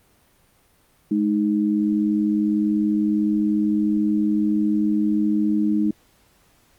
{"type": "tone pair together", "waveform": "sine", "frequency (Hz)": [210.8, 310.7], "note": ["G#3", "D#4"], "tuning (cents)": [26, -2], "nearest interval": "perfect fifth", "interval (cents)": 672, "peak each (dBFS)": -20, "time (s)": [1.11, 5.91], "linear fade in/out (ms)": 5, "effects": ["pink hiss -59 dBFS RMS until 6.78 s", "Opus 32 kbps"]}